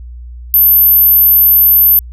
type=tone; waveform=sine; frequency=13070 Hz; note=G#9; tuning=29 cents flat; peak=-4 dBFS; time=0.54-1.99 s; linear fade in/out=0 ms; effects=added 60 Hz sine -26 dBFS peak until 2.12 s